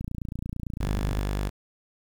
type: click train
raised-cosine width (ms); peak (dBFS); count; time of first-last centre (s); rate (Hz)
5; -20; 35; 0.01-1.186; 28.9
type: tone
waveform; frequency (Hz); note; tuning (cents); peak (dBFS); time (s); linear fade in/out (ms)
sawtooth; 49.86; G1; +30; -22; 0.8-1.5; 20
effects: 9-bit